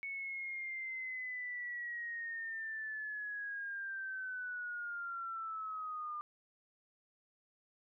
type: linear sweep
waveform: sine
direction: down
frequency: 2217 to 1200 Hz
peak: -39 dBFS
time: 0.03-6.21 s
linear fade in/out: 0 ms
effects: none